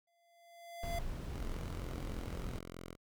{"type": "tone with exponential growth", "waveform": "square", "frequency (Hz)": 684, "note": "F5", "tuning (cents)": -36, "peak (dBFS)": -37, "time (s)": [0.07, 0.99], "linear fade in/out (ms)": 5, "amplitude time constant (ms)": 200}
{"type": "noise", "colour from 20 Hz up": "brown", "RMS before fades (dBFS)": -41, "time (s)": [0.83, 2.59], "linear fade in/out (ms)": 2}
{"type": "tone", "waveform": "5% pulse", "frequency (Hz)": 43.26, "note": "F1", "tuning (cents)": -16, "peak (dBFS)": -35, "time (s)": [1.31, 2.97], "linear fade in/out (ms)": 50}
{"effects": []}